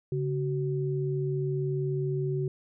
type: tone pair together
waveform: sine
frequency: 140.6 / 375.1 Hz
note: C#3 / F#4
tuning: +25 / +24 cents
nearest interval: octave + perfect fourth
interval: 1699 cents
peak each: -28 / -31 dBFS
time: 0.12-2.48 s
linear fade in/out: 2 ms
effects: none